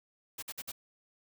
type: noise bursts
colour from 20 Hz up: white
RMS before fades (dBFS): -40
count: 4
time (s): 0.38-0.719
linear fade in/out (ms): 10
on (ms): 45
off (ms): 53
effects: none